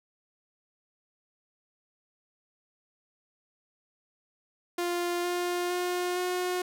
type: tone with pitch steps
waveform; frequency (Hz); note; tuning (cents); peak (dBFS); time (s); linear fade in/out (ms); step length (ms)
sawtooth; 349.7 / 353.6 / 357.5 / 361.4; F4 / F4 / F4 / F#4; +2 / +22 / +41 / -41; -24; 4.78-6.62; 5; 460
effects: none